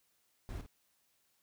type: noise with echo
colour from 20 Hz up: brown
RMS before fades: -42 dBFS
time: 0.49-0.61 s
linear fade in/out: 0 ms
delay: 52 ms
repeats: 1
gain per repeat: -9 dB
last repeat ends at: 0.662 s
effects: white hiss -75 dBFS RMS until 1.42 s